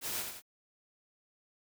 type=noise with echo; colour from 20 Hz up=white; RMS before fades=-37 dBFS; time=0.01-0.25 s; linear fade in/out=50 ms; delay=86 ms; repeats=2; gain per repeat=-5 dB; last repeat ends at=0.422 s; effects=none